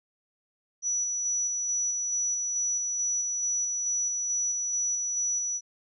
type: tone with tremolo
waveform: sine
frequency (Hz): 5900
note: F#8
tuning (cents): -6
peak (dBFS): -25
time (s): 0.82-5.61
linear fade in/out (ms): 50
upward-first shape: square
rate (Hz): 2.3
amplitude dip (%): 25
effects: none